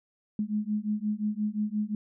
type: beating tone pair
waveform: sine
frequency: 208.3 / 214 Hz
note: G#3 / A3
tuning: +5 / -48 cents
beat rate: 5.7 Hz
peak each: -30 dBFS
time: 0.39-1.95 s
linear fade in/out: 2 ms
effects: none